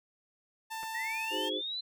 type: tone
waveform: sawtooth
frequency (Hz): 890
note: A5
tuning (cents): +20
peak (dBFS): -33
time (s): 0.7-1.5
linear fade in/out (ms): 20
type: clicks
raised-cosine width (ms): 0.5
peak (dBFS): -33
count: 2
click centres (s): 0.83 / 0.836
type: linear sweep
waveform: sine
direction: up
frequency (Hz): 1825 to 4096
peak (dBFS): -34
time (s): 0.94-1.81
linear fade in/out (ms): 10
type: chord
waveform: sine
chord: Ab dominant seventh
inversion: second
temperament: equal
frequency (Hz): 311.1 / 370 / 415.3 / 523.3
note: Eb4 / Gb4 / Ab4 / C5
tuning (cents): 0 / 0 / 0 / 0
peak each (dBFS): -39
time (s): 1.3-1.62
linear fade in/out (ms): 50
effects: none